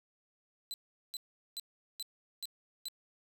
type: tone bursts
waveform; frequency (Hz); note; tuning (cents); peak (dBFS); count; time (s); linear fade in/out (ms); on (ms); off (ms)
sawtooth; 4023; B7; +31; -35; 6; 0.71-2.884; 0; 29; 400
effects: none